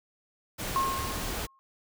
pink noise, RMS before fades -34 dBFS, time 0.58-1.47 s, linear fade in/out 20 ms
sine tone with exponential decay, 1075 Hz, C6, 47 cents sharp, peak -22 dBFS, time 0.76-1.59 s, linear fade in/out 0 ms, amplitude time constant 180 ms
effects none

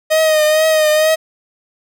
45% pulse tone with vibrato, 622.3 Hz, D#5, in tune, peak -10 dBFS, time 0.1-1.16 s, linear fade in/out 20 ms, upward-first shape triangle, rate 2.2 Hz, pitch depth 44 cents each way, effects none

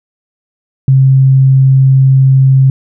sine tone, 133.5 Hz, C3, 35 cents sharp, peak -3 dBFS, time 0.88-2.7 s, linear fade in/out 2 ms, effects none

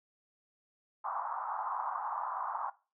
pink band-pass noise, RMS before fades -37 dBFS, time 1.04-2.7 s, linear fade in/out 5 ms, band 810 to 1200 Hz, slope 48 dB/octave, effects noise-tail reverb RT60 0.3 s tail -18 dB re dry

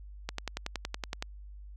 click train, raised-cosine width 0.2 ms, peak -16 dBFS, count 11, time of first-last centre 0.29-1.225 s, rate 10.7 Hz, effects added 50 Hz sine -44 dBFS peak until 1.76 s

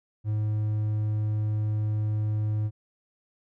triangle tone, 106.7 Hz, G#2, 47 cents sharp, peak -22 dBFS, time 0.24-2.71 s, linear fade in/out 50 ms, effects none

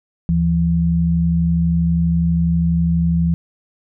sine tone pair together, 75.8 / 168.07 Hz, D#2 / E3, -45 / +34 cents, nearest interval octave + major second, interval 1379 cents, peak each -20 / -14 dBFS, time 0.29-3.34 s, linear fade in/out 0 ms, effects none

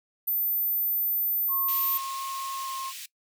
sine tone, 14080 Hz, A9, in tune, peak -24 dBFS, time 0.27-1.98 s, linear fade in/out 10 ms
sine tone with pitch glide, 1078 to 1069.3 Hz, C#6 to C6, -49 to +37 cents, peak -32 dBFS, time 1.48-2.93 s, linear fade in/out 50 ms, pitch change -14 cents, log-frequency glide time 2.56-2.69 s
pink high-pass noise, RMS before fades -40 dBFS, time 1.68-3.06 s, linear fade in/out 5 ms, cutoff 2400 Hz, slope 24 dB/octave
effects noise-tail reverb RT60 0.1 s tail -20 dB re dry

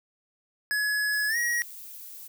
square tone with pitch glide, 1692 to 1899.2 Hz, G#6 to A#6, +32 to +32 cents, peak -25 dBFS, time 0.71-1.62 s, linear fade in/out 0 ms, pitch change +200 cents, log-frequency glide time 1.28-1.37 s
violet noise, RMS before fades -43 dBFS, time 1.12-2.28 s, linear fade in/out 10 ms
effects none

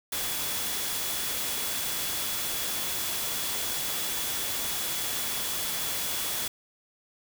sine tone in noise, 3397 Hz, G#7, 38 cents sharp, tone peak -40 dBFS, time 0.12-6.48 s, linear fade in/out 5 ms, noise white, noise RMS -31 dBFS, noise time 0.12-6.48 s, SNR -12 dB, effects none

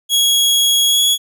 sawtooth tone with pitch glide, 3322 to 3357 Hz, G#7 to G#7, 0 to +18 cents, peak -8 dBFS, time 0.09-1.18 s, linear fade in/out 50 ms, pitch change +18 cents, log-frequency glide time 0.87-1.01 s, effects none

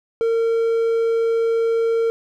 triangle tone, 457.2 Hz, A#4, 34 cents flat, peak -14 dBFS, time 0.21-2.1 s, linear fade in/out 0 ms, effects none

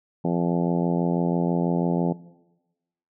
harmonic tone, 86.1 Hz, F2, 24 cents flat, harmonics 2 / 3 / 4 / 5 / 6 / 7 / 8 / 9 / 10, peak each -24 / -28 / -30 / -32 / -34 / -35 / -36 / -37 / -38 dBFS, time 0.24-2.13 s, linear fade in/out 10 ms, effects noise-tail reverb RT60 1.0 s tail -18 dB re dry

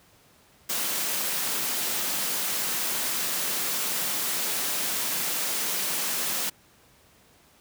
white high-pass noise, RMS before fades -28 dBFS, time 0.69-6.5 s, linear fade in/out 10 ms, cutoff 140 Hz, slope 96 dB/octave, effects pink hiss -58 dBFS RMS until 7.6 s + high-pass 60 Hz 12 dB/octave

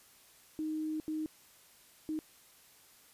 sine tone bursts at uneven times, 311.1 Hz, D#4, in tune, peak -33 dBFS, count 3, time 0.59-1 / 1.08-1.26 / 2.09-2.19 s, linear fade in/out 0 ms, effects white hiss -61 dBFS RMS until 3.13 s + resampled to 32000 Hz

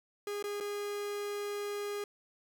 45% pulse tone with dropouts, 410 Hz, G#4, 22 cents flat, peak -35 dBFS, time 0.27-2.04 s, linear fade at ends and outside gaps 2 ms, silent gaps 0.426-0.44 / 0.602-0.607 s, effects none

